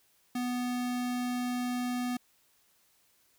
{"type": "tone", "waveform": "square", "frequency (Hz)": 246.9, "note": "B3", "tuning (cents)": 0, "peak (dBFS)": -31, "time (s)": [0.35, 2.17], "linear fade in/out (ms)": 5, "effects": ["white hiss -68 dBFS RMS until 3.38 s"]}